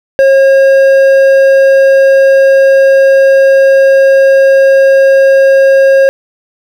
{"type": "tone with hard clipping", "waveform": "triangle", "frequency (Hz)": 541, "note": "C#5", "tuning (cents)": -42, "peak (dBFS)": -4, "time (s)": [0.19, 6.09], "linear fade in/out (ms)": 0, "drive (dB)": 10, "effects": []}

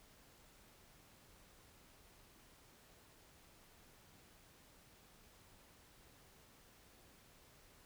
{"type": "silence", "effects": ["pink hiss -65 dBFS RMS until 7.85 s"]}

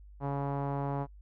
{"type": "tone with low-pass filter", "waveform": "sawtooth", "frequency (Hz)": 140.2, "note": "C#3", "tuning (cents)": 20, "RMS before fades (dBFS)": -33, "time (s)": [0.2, 1.07], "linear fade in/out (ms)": 50, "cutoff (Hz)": 910, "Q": 2.4, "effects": ["noise-tail reverb RT60 0.1 s tail -25 dB re dry", "added 50 Hz sine -49 dBFS peak until 1.21 s"]}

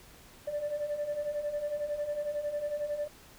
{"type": "beating tone pair", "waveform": "sine", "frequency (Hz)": [581, 592], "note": ["D5", "D5"], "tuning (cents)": [-19, 14], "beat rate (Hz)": 11, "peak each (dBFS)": [-36, -31], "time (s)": [0.47, 3.08], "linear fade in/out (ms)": 10, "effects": ["tanh soft clip ceiling -27 dBFS", "pink hiss -55 dBFS RMS until 3.38 s"]}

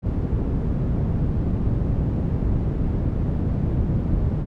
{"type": "low-pass noise", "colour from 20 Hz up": "white", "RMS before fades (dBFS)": -22, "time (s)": [0.02, 4.46], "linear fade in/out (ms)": 50, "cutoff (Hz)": 150, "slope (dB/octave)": 12, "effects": []}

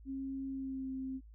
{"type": "tone with pitch glide", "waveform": "sine", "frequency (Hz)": [269.1, 263.1], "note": ["C4", "C4"], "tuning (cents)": [49, 10], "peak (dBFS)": -37, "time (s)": [0.05, 1.21], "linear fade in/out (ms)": 50, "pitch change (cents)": -39, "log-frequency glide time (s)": [0.48, 0.91], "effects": ["added 54 Hz sine -52 dBFS peak until 1.34 s"]}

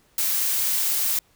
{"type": "noise", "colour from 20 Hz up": "blue", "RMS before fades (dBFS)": -23, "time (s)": [0.18, 1.19], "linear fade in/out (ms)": 2, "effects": ["pink hiss -61 dBFS RMS until 1.35 s"]}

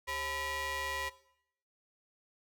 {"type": "ring-modulated tone", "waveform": "sawtooth", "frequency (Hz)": 466.2, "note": "A#4", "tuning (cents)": 0, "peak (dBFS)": -28, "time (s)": [0.07, 1.1], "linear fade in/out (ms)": 20, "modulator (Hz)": 1470, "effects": ["noise-tail reverb RT60 0.7 s tail -18 dB re dry"]}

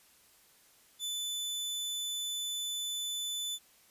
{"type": "tone", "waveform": "sawtooth", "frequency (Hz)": 3500, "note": "A7", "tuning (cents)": -10, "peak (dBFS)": -31, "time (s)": [0.99, 3.59], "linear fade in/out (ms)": 50, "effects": ["white hiss -63 dBFS RMS until 3.9 s", "resampled to 32000 Hz"]}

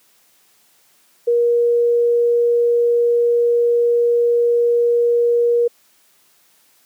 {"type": "tone", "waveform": "sine", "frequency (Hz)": 474.7, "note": "A#4", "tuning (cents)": 31, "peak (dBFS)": -12, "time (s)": [1.27, 5.68], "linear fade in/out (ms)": 10, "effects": ["white hiss -56 dBFS RMS until 6.85 s", "high-pass 150 Hz 12 dB/octave"]}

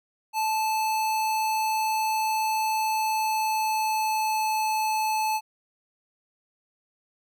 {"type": "tone with pitch glide", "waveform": "square", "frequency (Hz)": [873, 868], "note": ["A5", "A5"], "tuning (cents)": [-14, -24], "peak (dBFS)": -24, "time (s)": [0.33, 5.41], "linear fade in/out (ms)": 50, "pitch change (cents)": -10, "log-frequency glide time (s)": [2.75, 4.53], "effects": []}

